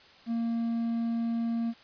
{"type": "tone with quantisation", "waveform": "triangle", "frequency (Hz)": 231.2, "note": "A#3", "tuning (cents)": -14, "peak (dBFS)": -25, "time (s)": [0.26, 1.74], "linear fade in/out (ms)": 50, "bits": 9, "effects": ["white hiss -55 dBFS RMS until 1.83 s", "resampled to 11025 Hz"]}